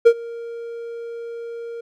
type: tone with ADSR envelope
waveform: triangle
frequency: 466.2 Hz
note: A#4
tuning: in tune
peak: -3 dBFS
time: 0.05-1.81 s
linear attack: 18 ms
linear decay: 63 ms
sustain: -24 dB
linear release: 8 ms
effects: none